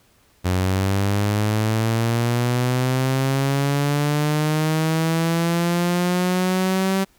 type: linear sweep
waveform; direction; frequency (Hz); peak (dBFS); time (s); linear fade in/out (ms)
sawtooth; up; 90.2 to 193.4; -14; 0.44-7.05; 20
effects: pink hiss -58 dBFS RMS until 7.18 s